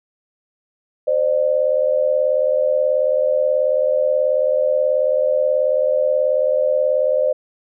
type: tone pair together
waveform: sine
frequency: 521.5 / 600 Hz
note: C5 / D5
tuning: -6 / +37 cents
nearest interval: major second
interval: 243 cents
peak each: -17 dBFS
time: 1.07-7.33 s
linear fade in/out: 10 ms
effects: none